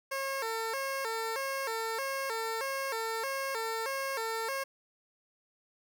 15% pulse tone with vibrato, 493.9 Hz, B4, in tune, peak -26 dBFS, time 0.11-4.64 s, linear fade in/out 10 ms, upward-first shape square, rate 1.6 Hz, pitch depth 160 cents each way, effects none

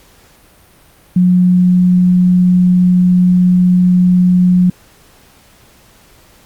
sine tone, 180.4 Hz, F#3, 44 cents flat, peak -6 dBFS, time 1.16-4.7 s, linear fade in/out 5 ms, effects pink hiss -46 dBFS RMS until 6.45 s + Opus 48 kbps

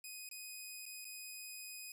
10% pulse tone with dropouts, 2501 Hz, D#7, 8 cents sharp, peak -38 dBFS, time 0.04-1.92 s, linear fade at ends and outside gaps 2 ms, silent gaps 0.29-0.312 / 0.856-0.862 / 1.046-1.051 s, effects none

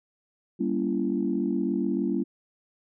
sine chord, G diminished seventh, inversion none, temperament just, 196 / 235.2 / 282.2 / 338.7 Hz, G3 / Bb3 / Db4 / Fb4, 0 / +16 / +31 / +47 cents, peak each -29 dBFS, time 0.59-2.24 s, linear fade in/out 20 ms, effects tanh soft clip ceiling -13 dBFS

